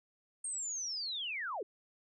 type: linear sweep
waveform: sine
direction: down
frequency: 8680 to 340.5 Hz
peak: -36 dBFS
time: 0.44-1.63 s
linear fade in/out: 5 ms
effects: none